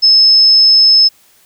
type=tone; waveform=sine; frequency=5210 Hz; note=E8; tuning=21 cents flat; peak=-4 dBFS; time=0.02-1.09 s; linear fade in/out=20 ms; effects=white hiss -49 dBFS RMS until 1.45 s